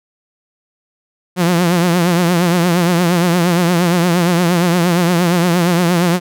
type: tone with vibrato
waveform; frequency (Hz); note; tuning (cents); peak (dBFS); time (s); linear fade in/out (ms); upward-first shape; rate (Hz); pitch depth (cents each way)
sawtooth; 174.2; F3; -4; -7; 1.36-6.2; 50; triangle; 8.6; 100
effects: none